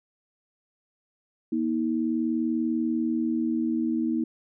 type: tone pair together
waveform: sine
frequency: 238.3 / 318.6 Hz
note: A#3 / D#4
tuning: +38 / +41 cents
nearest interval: perfect fourth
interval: 503 cents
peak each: -26 dBFS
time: 1.52-4.24 s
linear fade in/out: 5 ms
effects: none